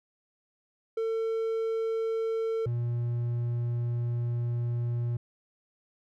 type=tone pair in turn; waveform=triangle; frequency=450 / 119.33 Hz; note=A4 / A#2; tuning=+39 / +41 cents; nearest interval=octave + major seventh; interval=2298 cents; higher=first; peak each=-25 dBFS; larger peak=neither; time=0.97-2.66 / 2.66-5.17 s; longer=second; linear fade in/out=5 ms; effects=none